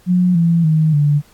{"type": "tone with pitch steps", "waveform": "sine", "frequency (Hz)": [180.2, 168.13, 156.87, 146.37], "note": ["F#3", "E3", "D#3", "D3"], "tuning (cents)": [-45, 34, 14, -5], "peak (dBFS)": -10, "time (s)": [0.06, 1.22], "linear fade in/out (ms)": 50, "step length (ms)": 290, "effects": ["pink hiss -51 dBFS RMS until 1.33 s", "AAC 64 kbps"]}